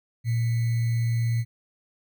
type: tone with sample-and-hold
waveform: sine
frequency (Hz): 116.3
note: A#2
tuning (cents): -4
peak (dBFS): -21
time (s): 0.24-1.45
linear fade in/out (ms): 50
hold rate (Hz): 2100
effects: none